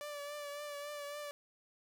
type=tone with vibrato; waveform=sawtooth; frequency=582 Hz; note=D5; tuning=16 cents flat; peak=-38 dBFS; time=0.01-1.31 s; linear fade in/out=0 ms; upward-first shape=triangle; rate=3.6 Hz; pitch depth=36 cents each way; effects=none